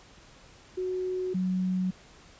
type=tone pair in turn; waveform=sine; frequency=369 / 184.89 Hz; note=F#4 / F#3; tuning=-5 / -1 cents; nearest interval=octave; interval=1196 cents; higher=first; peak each=-28 / -25 dBFS; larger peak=second; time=0.77-1.34 / 1.34-1.91 s; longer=neither; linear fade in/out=10 ms; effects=pink hiss -54 dBFS RMS until 2.39 s + resampled to 16000 Hz